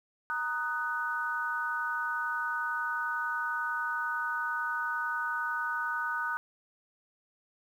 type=chord; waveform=sine; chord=D# minor; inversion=second; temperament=just; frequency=933.4 / 1244.5 / 1493.4 Hz; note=A#5 / D#6 / F#6; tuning=+2 / 0 / +16 cents; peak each=-37 / -35 / -32 dBFS; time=0.3-6.37 s; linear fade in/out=0 ms; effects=10-bit